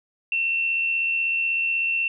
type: tone with amplitude modulation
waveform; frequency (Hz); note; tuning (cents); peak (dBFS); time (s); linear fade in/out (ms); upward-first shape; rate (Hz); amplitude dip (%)
sine; 2700; E7; +41; -19; 0.32-2.08; 2; sine; 76.2; 35
effects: none